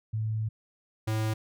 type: tone pair in turn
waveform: sine / square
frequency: 109.5 / 109.5 Hz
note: A2 / A2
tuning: -8 / -8 cents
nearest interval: unison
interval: 0 cents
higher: neither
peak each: -27 dBFS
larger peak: neither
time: 0.13-0.49 / 1.07-1.34 s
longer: first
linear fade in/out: 10 ms
effects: none